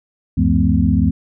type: tone cluster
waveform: sine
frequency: 73.1 / 94.2 / 171.2 / 217.4 / 254.1 Hz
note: D2 / F#2 / F3 / A3 / B3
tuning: -7 / +32 / -34 / -21 / +49 cents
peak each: -18 dBFS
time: 0.37-1.11 s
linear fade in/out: 10 ms
effects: none